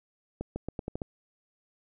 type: accelerating click train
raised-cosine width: 2 ms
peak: -20 dBFS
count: 7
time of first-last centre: 0.41-1.018 s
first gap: 150 ms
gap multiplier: 0.84
effects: none